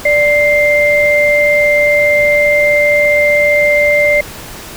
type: tone pair together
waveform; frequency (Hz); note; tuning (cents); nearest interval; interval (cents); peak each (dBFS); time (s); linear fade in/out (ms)
sine; 588 / 2095; D5 / C7; +2 / +2; octave + minor seventh; 2200; -10; 0.05-4.21; 5
effects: pink hiss -29 dBFS RMS until 4.76 s